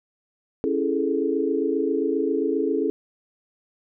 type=chord; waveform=sine; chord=A major seventh; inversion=first; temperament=just; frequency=275 / 330 / 412.5 / 440 Hz; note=C#4 / E4 / G#4 / A4; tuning=-14 / +2 / -12 / 0 cents; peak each=-26 dBFS; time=0.64-2.9 s; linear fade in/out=0 ms; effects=none